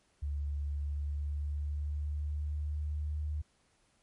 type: tone with pitch glide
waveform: sine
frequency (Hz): 72.1 to 75.38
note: D2 to D2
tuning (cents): -31 to +46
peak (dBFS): -32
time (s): 0.22-3.42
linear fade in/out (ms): 10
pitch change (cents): +77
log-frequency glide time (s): 0.64-3.29
effects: pink hiss -71 dBFS RMS until 4.02 s + MP3 48 kbps